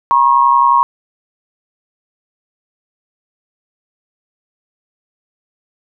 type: tone pair together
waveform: sine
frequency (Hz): 956 / 1087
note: A#5 / C#6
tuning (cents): +43 / -34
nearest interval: major second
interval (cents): 223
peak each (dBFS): -10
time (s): 0.11-0.83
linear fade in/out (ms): 0
effects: none